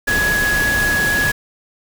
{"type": "tone in noise", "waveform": "sine", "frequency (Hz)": 1676, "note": "G#6", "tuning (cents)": 15, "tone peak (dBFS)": -15, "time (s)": [0.07, 1.32], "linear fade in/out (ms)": 10, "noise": "pink", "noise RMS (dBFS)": -22, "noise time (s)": [0.07, 1.32], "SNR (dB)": 4, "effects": []}